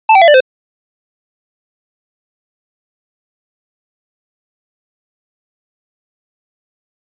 square tone with pitch steps, 880 / 770.5 / 674.7 / 590.7 / 517.2 Hz, A5 / G5 / E5 / D5 / C5, 0 / -30 / +40 / +10 / -20 cents, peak -4 dBFS, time 0.09-0.405 s, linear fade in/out 5 ms, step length 63 ms, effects resampled to 8000 Hz

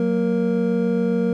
triangle tone cluster, 184.7 / 232 / 468.4 Hz, F#3 / A#3 / A#4, -3 / -8 / +8 cents, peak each -20 dBFS, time 0-1.33 s, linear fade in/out 2 ms, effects none

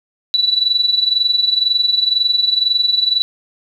sine tone with amplitude modulation, 3951 Hz, B7, in tune, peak -9 dBFS, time 0.34-3.22 s, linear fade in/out 0 ms, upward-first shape sine, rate 22 Hz, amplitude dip 75%, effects 8-bit

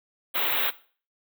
white band-stop noise, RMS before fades -25 dBFS, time 0.34-0.71 s, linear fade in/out 20 ms, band 3900 to 14000 Hz, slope 96 dB/octave, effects noise-tail reverb RT60 0.4 s tail -17 dB re dry + high-pass 400 Hz 12 dB/octave

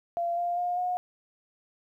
sine tone with pitch steps, 687 / 698.6 / 710.4 / 722.4 Hz, F5 / F5 / F5 / F#5, -29 / 0 / +29 / -42 cents, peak -26 dBFS, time 0.17-0.97 s, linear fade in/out 0 ms, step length 200 ms, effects 11-bit

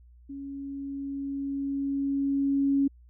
sine tone with level ramp, 277.2 Hz, C#4, in tune, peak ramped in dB -36 to -20 dBFS, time 0.29-2.88 s, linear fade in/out 10 ms, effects added 60 Hz sine -51 dBFS peak until 3.09 s

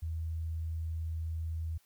sine tone, 81 Hz, E2, 30 cents flat, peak -33 dBFS, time 0.02-1.78 s, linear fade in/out 10 ms, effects white hiss -69 dBFS RMS until 1.85 s

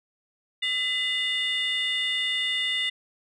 sine tone cluster, 2016 / 2863 / 3565 Hz, B6 / F7 / A7, +35 / +42 / +22 cents, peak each -27 dBFS, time 0.62-2.9 s, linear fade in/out 10 ms, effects tanh soft clip ceiling -19 dBFS

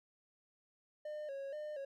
triangle tone with vibrato, 576 Hz, D5, 34 cents flat, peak -39 dBFS, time 1.05-1.85 s, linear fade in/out 5 ms, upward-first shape square, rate 2.1 Hz, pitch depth 82 cents each way, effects none

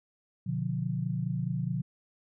sine chord, B diminished, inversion none, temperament just, 123.47 / 148.16 / 177.8 Hz, B2 / D3 / F3, 0 / +16 / +31 cents, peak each -33 dBFS, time 0.46-1.82 s, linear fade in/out 10 ms, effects none

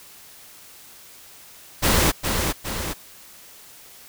pink noise with echo, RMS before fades -18 dBFS, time 1.82-2.12 s, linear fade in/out 20 ms, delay 410 ms, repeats 2, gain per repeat -5 dB, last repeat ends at 2.94 s, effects white hiss -46 dBFS RMS until 4.08 s

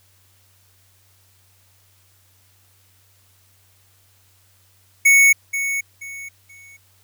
square tone with echo, 2217 Hz, C#7, in tune, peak -10 dBFS, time 5.05-5.33 s, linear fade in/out 10 ms, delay 480 ms, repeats 3, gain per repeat -11 dB, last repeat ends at 6.77 s, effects added 95 Hz sine -58 dBFS peak until 7.03 s + white hiss -58 dBFS RMS until 7.03 s

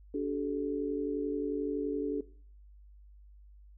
sine tone cluster, 289 / 379.4 / 430.9 Hz, D4 / F#4 / A4, -28 / +43 / -36 cents, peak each -33 / -37 / -35 dBFS, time 0.14-2.21 s, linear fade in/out 5 ms, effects noise-tail reverb RT60 0.5 s tail -19 dB re dry + added 50 Hz sine -52 dBFS peak until 3.77 s

